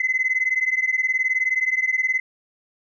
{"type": "beating tone pair", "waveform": "sine", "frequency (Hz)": [2032, 2051], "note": ["B6", "C7"], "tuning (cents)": [49, -35], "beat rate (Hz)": 19, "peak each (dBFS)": -21, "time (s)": [0, 2.2], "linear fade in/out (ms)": 5, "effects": ["tanh soft clip ceiling -12 dBFS"]}